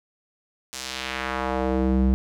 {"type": "tone with band-pass filter sweep", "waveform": "square", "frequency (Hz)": 65, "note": "C2", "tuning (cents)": -11, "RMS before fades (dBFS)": -24, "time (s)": [0.73, 2.14], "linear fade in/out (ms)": 0, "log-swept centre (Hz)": [7100, 140], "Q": 1.1, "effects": []}